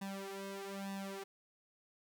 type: tone with flanger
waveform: sawtooth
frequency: 196 Hz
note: G3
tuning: in tune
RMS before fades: -44 dBFS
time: 0.01-1.24 s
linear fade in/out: 10 ms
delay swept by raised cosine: 1.1 to 3.2 ms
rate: 1.1 Hz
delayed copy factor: +0.95
effects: none